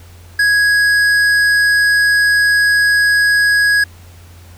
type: tone with tanh clipping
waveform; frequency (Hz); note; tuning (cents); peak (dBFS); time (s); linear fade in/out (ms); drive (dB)
sine; 1661.2; G#6; 0; -11; 0.39-3.84; 5; 12
effects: added 87 Hz sine -37 dBFS peak until 4.57 s + pink hiss -45 dBFS RMS until 4.57 s